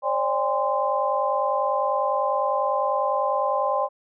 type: tone cluster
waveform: sine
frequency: 539 / 589 / 806 / 1038 Hz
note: C#5 / D5 / G5 / C6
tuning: -49 / +5 / +48 / -14 cents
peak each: -27 / -26 / -26 / -25 dBFS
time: 0.02-3.89 s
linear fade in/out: 50 ms
effects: none